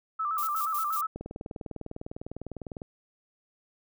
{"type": "tone with vibrato", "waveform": "sine", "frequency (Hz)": 1242, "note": "D#6", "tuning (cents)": -3, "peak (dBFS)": -27, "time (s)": [0.19, 1.07], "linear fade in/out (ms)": 10, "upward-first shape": "square", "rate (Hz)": 8.4, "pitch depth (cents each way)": 83}
{"type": "noise with tremolo", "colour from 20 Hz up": "violet", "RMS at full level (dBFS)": -36, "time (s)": [0.38, 1.01], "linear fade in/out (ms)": 2, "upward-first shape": "square", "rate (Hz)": 5.5, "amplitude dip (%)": 75}
{"type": "click train", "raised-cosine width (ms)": 2, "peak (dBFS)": -24, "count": 34, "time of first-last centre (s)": [1.16, 2.818], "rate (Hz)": 19.9}
{"effects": []}